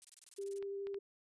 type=noise bursts; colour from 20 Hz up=violet; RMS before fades=-50 dBFS; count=12; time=0.02-0.584 s; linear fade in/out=0 ms; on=25 ms; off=24 ms
type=tone with vibrato; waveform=sine; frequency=396.8 Hz; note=G4; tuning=21 cents sharp; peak=-39 dBFS; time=0.38-0.99 s; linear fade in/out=10 ms; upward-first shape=triangle; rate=12 Hz; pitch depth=10 cents each way
type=clicks; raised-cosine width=0.3 ms; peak=-37 dBFS; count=3; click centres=0.626 / 0.87 / 0.944 s
effects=resampled to 22050 Hz